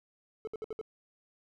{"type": "tone bursts", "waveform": "triangle", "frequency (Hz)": 435.9, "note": "A4", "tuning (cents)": -16, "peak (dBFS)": -33, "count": 5, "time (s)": [0.45, 0.813], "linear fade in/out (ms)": 0, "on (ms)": 23, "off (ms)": 62, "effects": []}